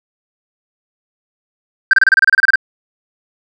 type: tone bursts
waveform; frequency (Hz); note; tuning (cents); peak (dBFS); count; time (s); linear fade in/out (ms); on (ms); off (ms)
sine; 1568; G6; 0; -3; 13; 1.91-2.557; 2; 23; 29
effects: tanh soft clip ceiling -4 dBFS